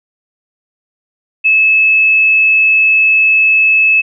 sine tone, 2600 Hz, E7, 24 cents flat, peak -6 dBFS, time 1.44-4.02 s, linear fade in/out 20 ms, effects none

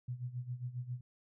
sine tone with tremolo, 123.9 Hz, B2, 6 cents sharp, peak -35 dBFS, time 0.08-1.01 s, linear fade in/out 5 ms, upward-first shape sine, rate 7.4 Hz, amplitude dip 80%, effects none

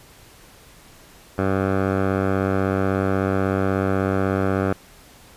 10% pulse tone with low-pass filter, 96.3 Hz, G2, 30 cents flat, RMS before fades -21 dBFS, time 1.38-4.73 s, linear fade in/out 5 ms, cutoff 1300 Hz, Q 1.4, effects pink hiss -48 dBFS RMS until 5.36 s + resampled to 32000 Hz

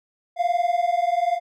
triangle tone pair together, 688 / 708.6 Hz, F5 / F5, -26 / +25 cents, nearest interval minor second, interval 51 cents, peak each -20 dBFS, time 0.36-1.4 s, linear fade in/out 50 ms, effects none

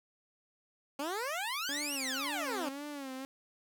15% pulse exponential two-way sweep, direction up then down, 269.5 to 2960 to 269.5 Hz, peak -28 dBFS, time 0.99-2.69 s, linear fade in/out 5 ms, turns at 1.94 s
sawtooth tone with vibrato, 277.2 Hz, C#4, in tune, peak -36 dBFS, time 1.69-3.25 s, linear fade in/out 0 ms, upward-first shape sine, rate 1.9 Hz, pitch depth 110 cents each way
effects none

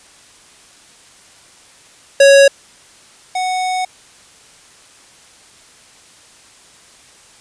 square tone pair in turn, 554.4 / 740 Hz, C#5 / F#5, 0 / 0 cents, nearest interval perfect fourth, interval 500 cents, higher second, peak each -5 / -17 dBFS, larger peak first, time 2.2-2.48 / 3.35-3.85 s, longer second, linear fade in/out 5 ms, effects white hiss -45 dBFS RMS until 7.4 s + resampled to 22050 Hz

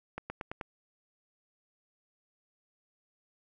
accelerating click train, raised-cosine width 0.5 ms, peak -22 dBFS, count 5, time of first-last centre 0.18-0.612 s, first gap 120 ms, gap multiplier 0.93, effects none

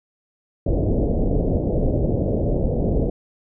pink low-pass noise, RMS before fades -20 dBFS, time 0.66-3.1 s, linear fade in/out 5 ms, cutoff 630 Hz, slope 48 dB/octave, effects none

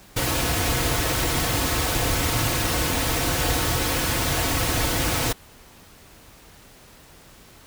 pink noise with comb filter, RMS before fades -23 dBFS, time 0.16-5.33 s, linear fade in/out 10 ms, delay 5 ms, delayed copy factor -0.6, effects pink hiss -49 dBFS RMS until 7.66 s

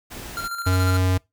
pink noise, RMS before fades -36 dBFS, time 0.1-0.48 s, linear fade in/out 20 ms
square tone with tremolo, 1383 Hz, F6, 17 cents flat, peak -26 dBFS, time 0.37-0.97 s, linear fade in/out 2 ms, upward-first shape square, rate 14 Hz, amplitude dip 45%
square tone, 92.5 Hz, F#2, in tune, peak -18 dBFS, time 0.66-1.18 s, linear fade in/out 10 ms
effects noise-tail reverb RT60 0.2 s tail -24 dB re dry

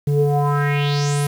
square tone with low-pass filter sweep, 144.3 Hz, D3, 30 cents flat, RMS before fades -18 dBFS, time 0.07-1.27 s, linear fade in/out 5 ms, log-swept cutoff 290 to 12000 Hz, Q 4.4, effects 7-bit

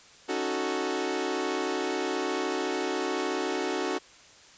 sawtooth chord, D# half-diminished seventh, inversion third, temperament equal, 277.2 / 311.1 / 370 / 440 Hz, C#4 / D#4 / F#4 / A4, 0 / 0 / 0 / 0 cents, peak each -31 / -31 / -27 / -30 dBFS, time 0.28-3.99 s, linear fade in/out 20 ms, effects white hiss -53 dBFS RMS until 4.57 s + resampled to 16000 Hz

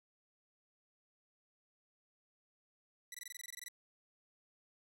10% pulse tone bursts, 1969 Hz, B6, 6 cents flat, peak -36 dBFS, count 13, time 3.12-3.684 s, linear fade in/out 2 ms, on 24 ms, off 21 ms, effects none

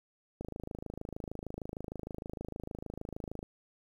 click train, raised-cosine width 2 ms, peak -26 dBFS, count 81, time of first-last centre 0.41-3.429 s, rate 26.5 Hz, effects 10-bit

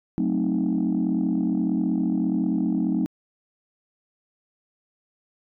sine chord, F# diminished seventh, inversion none, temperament equal, 185 / 220 / 261.6 / 311.1 Hz, F#3 / A3 / C4 / Eb4, 0 / 0 / 0 / 0 cents, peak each -25 dBFS, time 0.18-3.06 s, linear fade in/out 0 ms, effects tanh soft clip ceiling -15 dBFS

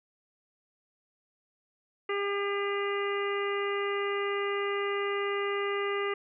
harmonic tone, 402.1 Hz, G4, 44 cents sharp, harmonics 1 / 2 / 3 / 4 / 5 / 6 / 7, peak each -30 / -43 / -35 / -44 / -36 / -44 / -42 dBFS, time 2.09-6.14 s, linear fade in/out 5 ms, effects none

